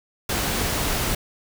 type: noise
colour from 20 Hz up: pink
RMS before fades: -24 dBFS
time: 0.29-1.15 s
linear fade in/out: 5 ms
effects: none